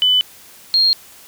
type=tone pair in turn; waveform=triangle; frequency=3000 / 4231 Hz; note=F#7 / C8; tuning=+23 / +19 cents; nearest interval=tritone; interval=596 cents; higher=second; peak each=-7 dBFS; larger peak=neither; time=0.02-0.21 / 0.74-0.93 s; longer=neither; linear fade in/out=0 ms; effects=tanh soft clip ceiling -9 dBFS + white hiss -43 dBFS RMS until 1.27 s